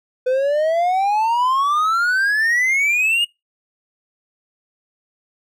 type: exponential sweep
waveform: triangle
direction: up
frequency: 500 to 2892 Hz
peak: -13 dBFS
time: 0.26-3.25 s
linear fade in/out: 10 ms
effects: noise-tail reverb RT60 0.2 s tail -22 dB re dry